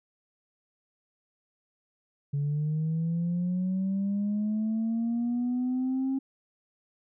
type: linear sweep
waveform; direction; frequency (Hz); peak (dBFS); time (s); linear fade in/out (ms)
sine; up; 141 to 269.3; -24; 2.33-6.19; 10
effects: tanh soft clip ceiling -23 dBFS